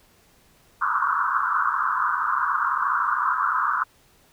pink band-pass noise, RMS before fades -23 dBFS, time 0.81-3.84 s, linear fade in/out 10 ms, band 990 to 1500 Hz, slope 96 dB/octave, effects pink hiss -58 dBFS RMS until 4.32 s

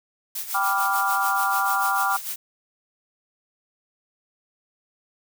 blue noise with tremolo, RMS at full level -29 dBFS, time 0.35-2.36 s, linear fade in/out 5 ms, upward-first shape sine, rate 6.8 Hz, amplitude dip 65%
sine chord, G dominant seventh, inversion none, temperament equal, 784 / 987.8 / 1174.7 / 1396.9 Hz, G5 / B5 / D6 / F6, 0 / 0 / 0 / 0 cents, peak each -25 / -28 / -25 / -25 dBFS, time 0.54-2.17 s, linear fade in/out 10 ms
effects none

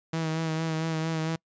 sawtooth tone with vibrato, 160.7 Hz, E3, 44 cents flat, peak -23 dBFS, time 0.13-1.36 s, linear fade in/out 5 ms, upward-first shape sine, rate 4.4 Hz, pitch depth 29 cents each way, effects noise-tail reverb RT60 0.1 s tail -26 dB re dry + resampled to 16000 Hz

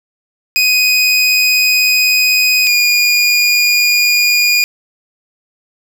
25% pulse tone pair in turn, 2499 / 2436 Hz, D#7 / D#7, +7 / -37 cents, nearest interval unison, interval 44 cents, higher first, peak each -5 dBFS, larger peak neither, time 0.56-2.67 / 2.67-4.64 s, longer first, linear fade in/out 0 ms, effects none

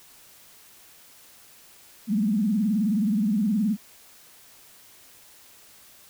sine tone with vibrato, 210.2 Hz, G#3, 21 cents sharp, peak -20 dBFS, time 2.07-3.77 s, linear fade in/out 50 ms, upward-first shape sine, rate 19 Hz, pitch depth 170 cents each way, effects white hiss -52 dBFS RMS until 6.09 s

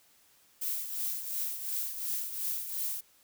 violet noise with tremolo, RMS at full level -32 dBFS, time 0.61-3.01 s, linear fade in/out 10 ms, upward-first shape triangle, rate 2.8 Hz, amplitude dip 65%, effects white hiss -64 dBFS RMS until 3.23 s

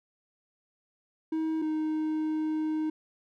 triangle tone pair in turn, 318 / 311.3 Hz, D#4 / D#4, +38 / +1 cents, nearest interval unison, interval 37 cents, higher first, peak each -25 dBFS, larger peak neither, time 1.32-1.62 / 1.62-2.9 s, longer second, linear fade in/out 5 ms, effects none

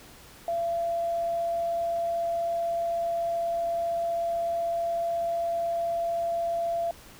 triangle tone with tanh clipping, 679 Hz, F5, 49 cents flat, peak -25 dBFS, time 0.48-6.91 s, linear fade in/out 2 ms, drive 3 dB, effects pink hiss -50 dBFS RMS until 7.19 s

